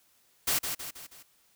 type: noise with echo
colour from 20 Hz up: white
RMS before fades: -27 dBFS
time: 0.47-0.59 s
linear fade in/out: 10 ms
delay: 160 ms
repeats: 4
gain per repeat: -6 dB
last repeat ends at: 1.23 s
effects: white hiss -66 dBFS RMS until 1.55 s